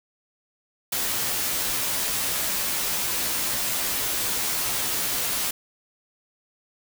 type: noise with comb filter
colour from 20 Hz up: white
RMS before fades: -26 dBFS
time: 0.92-5.51 s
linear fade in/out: 5 ms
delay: 13 ms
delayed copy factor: -0.65
effects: none